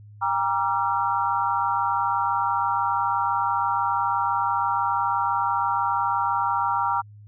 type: tone cluster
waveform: sine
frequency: 799 / 945 / 1172 / 1364 Hz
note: G5 / A#5 / D6 / F6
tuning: +33 / +23 / -4 / -41 cents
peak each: -27 / -24 / -28 / -27 dBFS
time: 0.21-7.02 s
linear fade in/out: 20 ms
effects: added 104 Hz sine -43 dBFS peak until 7.27 s